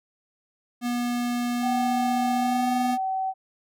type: tone with pitch glide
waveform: square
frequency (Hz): 242.1 to 246.3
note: B3 to B3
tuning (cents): -34 to -5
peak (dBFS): -25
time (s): 0.81-2.98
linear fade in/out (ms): 50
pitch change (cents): +29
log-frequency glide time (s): 2.35-2.66
type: tone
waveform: sine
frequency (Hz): 762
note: G5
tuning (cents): -49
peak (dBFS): -24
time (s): 1.61-3.34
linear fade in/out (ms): 50
effects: none